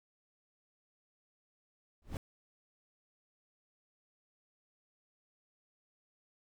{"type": "noise with exponential growth", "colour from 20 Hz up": "brown", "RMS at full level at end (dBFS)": -30, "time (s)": [2.02, 2.17], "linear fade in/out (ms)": 1, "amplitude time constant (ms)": 31, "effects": []}